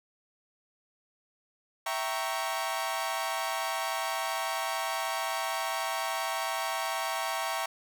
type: chord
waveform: sawtooth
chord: E diminished seventh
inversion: none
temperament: equal with one note detuned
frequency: 659.3 / 777.7 / 932.3 / 1108.7 Hz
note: E5 / G5 / Bb5 / Db6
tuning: 0 / -14 / 0 / 0 cents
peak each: -32 dBFS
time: 1.86-7.66 s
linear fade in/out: 5 ms
effects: none